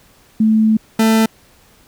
sine / 40% pulse tone pair in turn, 218.7 / 221.9 Hz, A3 / A3, -10 / +15 cents, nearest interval unison, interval 25 cents, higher second, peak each -9 dBFS, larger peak neither, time 0.4-0.77 / 0.99-1.26 s, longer first, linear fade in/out 5 ms, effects pink hiss -50 dBFS RMS until 1.87 s

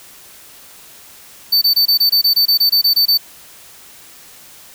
square tone bursts, 4551 Hz, C#8, 45 cents sharp, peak -10 dBFS, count 14, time 1.52-3.177 s, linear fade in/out 10 ms, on 97 ms, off 23 ms, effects white hiss -41 dBFS RMS until 4.74 s

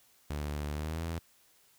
sawtooth tone with pitch glide, 73.8 to 82.84 Hz, D2 to E2, +9 to +9 cents, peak -30 dBFS, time 0.3-1.19 s, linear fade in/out 5 ms, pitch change +200 cents, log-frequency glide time 0.74-1.02 s, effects white hiss -65 dBFS RMS until 1.78 s

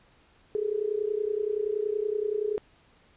sine tone with amplitude modulation, 421 Hz, G#4, 24 cents sharp, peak -22 dBFS, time 0.55-2.58 s, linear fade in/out 0 ms, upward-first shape sine, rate 30.6 Hz, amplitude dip 85%, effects pink hiss -61 dBFS RMS until 3.16 s + resampled to 8000 Hz

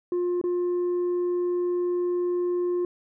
sine tone with dropouts, 354.3 Hz, F4, 25 cents sharp, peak -20 dBFS, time 0.12-2.85 s, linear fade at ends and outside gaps 2 ms, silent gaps 0.414-0.439 s, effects tanh soft clip ceiling -22 dBFS

